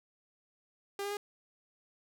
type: tone with pitch steps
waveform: sawtooth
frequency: 400 / 405.3 / 410.8 Hz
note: G4 / G#4 / G#4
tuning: +35 / -42 / -19 cents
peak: -31 dBFS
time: 0.99-1.17 s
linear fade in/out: 2 ms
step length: 60 ms
effects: none